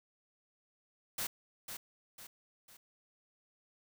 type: noise with echo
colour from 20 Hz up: white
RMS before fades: -37 dBFS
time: 1.18-1.27 s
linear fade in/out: 5 ms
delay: 500 ms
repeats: 3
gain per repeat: -7 dB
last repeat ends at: 2.77 s
effects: none